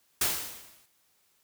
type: noise with exponential decay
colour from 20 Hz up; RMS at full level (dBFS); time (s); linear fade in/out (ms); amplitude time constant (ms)
white; -24; 0.21-0.86; 5; 140
effects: white hiss -69 dBFS RMS until 1.43 s